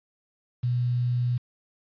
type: tone with quantisation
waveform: sine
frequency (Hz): 122.6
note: B2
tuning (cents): -12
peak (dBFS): -22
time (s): 0.63-1.38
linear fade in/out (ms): 10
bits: 8
effects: resampled to 11025 Hz